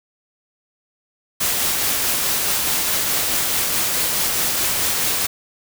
white noise with tremolo, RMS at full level -19 dBFS, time 1.4-5.27 s, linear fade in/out 10 ms, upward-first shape triangle, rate 4.7 Hz, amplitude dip 25%, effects none

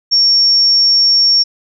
sine tone, 5500 Hz, F8, 27 cents flat, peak -7 dBFS, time 0.11-1.44 s, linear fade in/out 20 ms, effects none

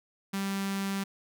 sawtooth tone with notch filter, 196 Hz, G3, in tune, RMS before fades -32 dBFS, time 0.33-1.04 s, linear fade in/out 10 ms, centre 510 Hz, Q 0.8, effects none

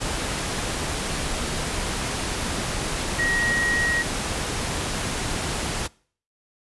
sine tone in noise, 1895 Hz, A#6, 28 cents sharp, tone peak -21 dBFS, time 3.18-4.03 s, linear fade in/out 20 ms, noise pink, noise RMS -27 dBFS, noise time 0-5.88 s, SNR +3 dB, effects noise-tail reverb RT60 0.5 s tail -24 dB re dry + resampled to 24000 Hz

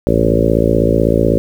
harmonic tone with a mistuned harmonic, 56 Hz, A1, 31 cents sharp, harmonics 1 / 2 / 3 / 4 / 5 / 6 / 7 / 8 / 9 / 10, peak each -19 / -19 / -19 / -19 / -19 / -19 / -19 / -19 / -19 / -19 dBFS, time 0.07-1.38 s, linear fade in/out 0 ms, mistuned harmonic 2, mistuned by -30 cents, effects 7-bit

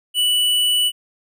sine tone with hard clipping, 2960 Hz, F#7, in tune, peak -16 dBFS, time 0.14-0.92 s, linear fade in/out 50 ms, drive 13 dB, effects none

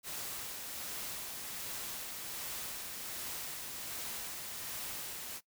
white noise with tremolo, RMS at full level -41 dBFS, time 0.03-5.41 s, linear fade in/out 50 ms, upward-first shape sine, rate 1.3 Hz, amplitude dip 25%, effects noise-tail reverb RT60 0.1 s tail -19 dB re dry

